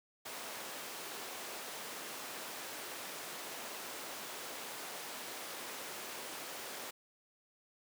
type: high-pass noise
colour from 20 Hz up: pink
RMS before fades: -45 dBFS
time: 0.25-6.91 s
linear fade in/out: 10 ms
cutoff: 400 Hz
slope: 12 dB/octave
effects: none